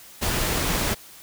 pink noise, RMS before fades -24 dBFS, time 0.21-0.95 s, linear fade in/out 20 ms, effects white hiss -46 dBFS RMS until 1.22 s

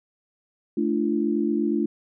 sine chord, D minor, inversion second, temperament equal with one note detuned, 220 / 293.7 / 342 Hz, A3 / D4 / F4, 0 / 0 / -36 cents, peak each -25 dBFS, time 0.77-1.86 s, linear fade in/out 5 ms, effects none

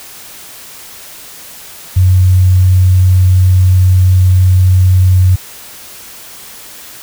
sine tone, 92.3 Hz, F#2, 4 cents flat, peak -4 dBFS, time 1.96-5.36 s, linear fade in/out 10 ms, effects white hiss -32 dBFS RMS until 7.02 s

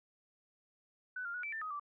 sine tone with pitch steps, 1498 / 1397 / 1463 / 2324 / 1785 / 1257 / 1165 Hz, F#6 / F6 / F#6 / D7 / A6 / D#6 / D6, +21 / 0 / -20 / -19 / +24 / +17 / -14 cents, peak -38 dBFS, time 1.16-1.797 s, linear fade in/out 5 ms, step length 91 ms, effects none

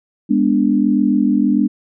sine chord, G# diminished, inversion none, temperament equal with one note detuned, 205.5 / 246.9 / 293.7 Hz, G#3 / B3 / D4, -18 / 0 / 0 cents, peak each -16 dBFS, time 0.29-1.68 s, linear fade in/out 20 ms, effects none

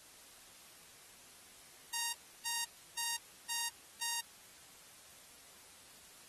5% pulse tone bursts, 932 Hz, A#5, 1 cent flat, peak -25 dBFS, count 5, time 1.93-4.21 s, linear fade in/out 10 ms, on 200 ms, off 320 ms, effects white hiss -58 dBFS RMS until 6.28 s + AAC 32 kbps

